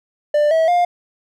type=tone with pitch steps; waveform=triangle; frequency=593 / 646.7 / 705.2 Hz; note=D5 / E5 / F5; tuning=+17 / -33 / +17 cents; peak=-10 dBFS; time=0.34-0.85 s; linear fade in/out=5 ms; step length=170 ms; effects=none